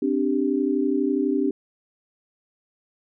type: chord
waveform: sine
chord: C suspended second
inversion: none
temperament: equal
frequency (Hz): 261.6 / 293.7 / 392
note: C4 / D4 / G4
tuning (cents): 0 / 0 / 0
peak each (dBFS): -24 / -23 / -25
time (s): 0.02-1.51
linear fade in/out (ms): 5
effects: none